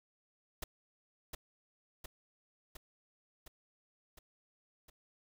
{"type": "noise with echo", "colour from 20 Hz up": "pink", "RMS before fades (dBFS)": -40, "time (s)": [0.62, 0.64], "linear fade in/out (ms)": 5, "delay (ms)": 710, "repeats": 6, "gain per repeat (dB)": -3, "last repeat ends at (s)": 4.9, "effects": []}